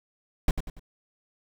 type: noise with echo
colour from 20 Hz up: brown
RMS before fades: -20 dBFS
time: 0.48-0.51 s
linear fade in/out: 2 ms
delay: 95 ms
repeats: 3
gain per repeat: -8 dB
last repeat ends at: 0.795 s
effects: none